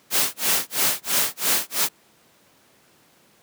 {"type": "noise with tremolo", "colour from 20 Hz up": "white", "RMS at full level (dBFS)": -19, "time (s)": [0.1, 1.89], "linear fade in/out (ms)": 50, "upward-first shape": "sine", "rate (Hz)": 3, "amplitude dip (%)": 100, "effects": ["pink hiss -57 dBFS RMS until 3.42 s", "high-pass 150 Hz 12 dB/octave"]}